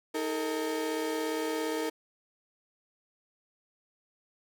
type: tone cluster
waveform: 35% pulse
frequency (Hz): 315.6 / 420.5 / 457.8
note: D#4 / G#4 / A#4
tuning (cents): +25 / +22 / -31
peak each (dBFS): -32 / -39 / -31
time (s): 0.14-1.9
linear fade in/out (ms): 10
effects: none